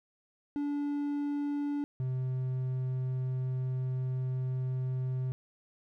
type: tone pair in turn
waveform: triangle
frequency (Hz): 288.7 / 128.97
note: D4 / C3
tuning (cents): -30 / -25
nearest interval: octave + major second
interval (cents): 1395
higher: first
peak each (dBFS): -28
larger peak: neither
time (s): 0.56-1.84 / 2-5.32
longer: second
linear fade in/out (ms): 0
effects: none